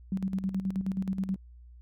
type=tone with tremolo; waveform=sine; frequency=190.9 Hz; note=G3; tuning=46 cents flat; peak=-26 dBFS; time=0.12-1.36 s; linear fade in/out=2 ms; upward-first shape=square; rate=9.4 Hz; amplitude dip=65%; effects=added 60 Hz sine -48 dBFS peak until 1.81 s